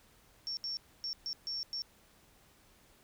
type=tone bursts at uneven times; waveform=sine; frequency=5470 Hz; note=F8; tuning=37 cents flat; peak=-35 dBFS; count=6; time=0.47-0.57 / 0.64-0.77 / 1.04-1.13 / 1.26-1.33 / 1.47-1.63 / 1.73-1.82 s; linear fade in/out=0 ms; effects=pink hiss -64 dBFS RMS until 3.03 s